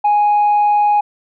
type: tone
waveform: sine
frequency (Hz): 830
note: G#5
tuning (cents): -1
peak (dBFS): -8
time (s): 0.04-1.01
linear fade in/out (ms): 10
effects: tanh soft clip ceiling -8 dBFS